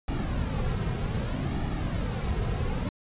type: noise with flanger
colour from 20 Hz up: brown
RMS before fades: -29 dBFS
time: 0.08-2.89 s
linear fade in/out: 2 ms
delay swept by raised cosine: 1.9 to 3.5 ms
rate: 0.64 Hz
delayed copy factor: -0.55
effects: resampled to 8000 Hz